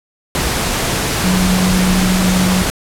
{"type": "tone in noise", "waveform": "sine", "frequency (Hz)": 184.4, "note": "F#3", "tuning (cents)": -6, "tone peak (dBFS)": -12, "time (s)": [1.24, 2.62], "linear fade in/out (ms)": 0, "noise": "pink", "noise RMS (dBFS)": -17, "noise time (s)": [0.35, 2.7], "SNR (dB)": 2, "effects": ["low-pass 12000 Hz 12 dB/octave"]}